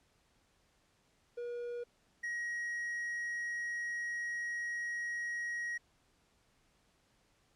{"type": "tone pair in turn", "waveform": "triangle", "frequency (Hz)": [480, 1895.2], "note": ["B4", "A#6"], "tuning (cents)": [-49, 28], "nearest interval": "2 octaves", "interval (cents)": 2377, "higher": "second", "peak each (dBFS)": [-36, -34], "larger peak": "second", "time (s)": [[1.37, 1.84], [2.23, 5.78]], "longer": "second", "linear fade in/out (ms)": 10, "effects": ["pink hiss -72 dBFS RMS until 7.55 s", "low-pass 9000 Hz 12 dB/octave"]}